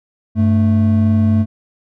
triangle tone pair together, 97.66 / 220 Hz, G2 / A3, -6 / 0 cents, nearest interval octave + major second, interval 1406 cents, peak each -11 dBFS, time 0.35-1.46 s, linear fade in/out 50 ms, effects none

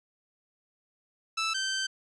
15% pulse tone pair in turn, 1318.5 / 1550 Hz, E6 / G6, 0 / -20 cents, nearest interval minor third, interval 280 cents, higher second, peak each -21 / -22 dBFS, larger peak first, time 1.37-1.54 / 1.54-1.87 s, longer second, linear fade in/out 10 ms, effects resampled to 24000 Hz

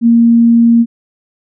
sine tone, 232.9 Hz, A#3, 1 cent flat, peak -4 dBFS, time 0.01-0.86 s, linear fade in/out 50 ms, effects none

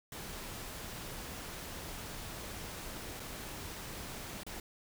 pink noise with dropouts, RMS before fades -44 dBFS, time 0.12-4.6 s, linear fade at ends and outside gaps 2 ms, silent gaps 3.197-3.201 / 4.434-4.465 s, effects none

